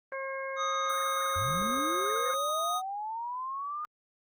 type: harmonic tone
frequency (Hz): 538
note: C5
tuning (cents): +48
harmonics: 1 / 2 / 3 / 4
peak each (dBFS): -36 / -39 / -41 / -42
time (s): 0.12-2.34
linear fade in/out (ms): 2
type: tone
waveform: square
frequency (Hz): 1244.5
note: D#6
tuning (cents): 0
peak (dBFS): -30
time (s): 0.56-2.82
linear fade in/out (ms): 50
type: linear sweep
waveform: sine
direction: up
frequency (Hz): 79.9 to 1228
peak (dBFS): -33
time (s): 1.36-3.85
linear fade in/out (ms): 0
effects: Opus 24 kbps